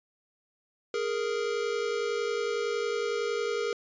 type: tone pair together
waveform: square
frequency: 415.3 / 466.2 Hz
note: G#4 / A#4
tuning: 0 / 0 cents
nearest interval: major second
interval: 200 cents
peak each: -32 / -31 dBFS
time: 0.94-3.73 s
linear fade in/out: 2 ms
effects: resampled to 16000 Hz